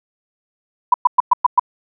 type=tone bursts; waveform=sine; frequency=987.8 Hz; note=B5; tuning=in tune; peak=-6 dBFS; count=6; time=0.92-1.596 s; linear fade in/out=5 ms; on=21 ms; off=110 ms; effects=none